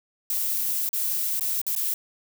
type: noise with dropouts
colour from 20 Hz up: violet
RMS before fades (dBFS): -26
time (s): 0.3-1.94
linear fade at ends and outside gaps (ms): 2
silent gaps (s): 0.891-0.93 / 1.396-1.409 / 1.616-1.666 / 1.752-1.762
effects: none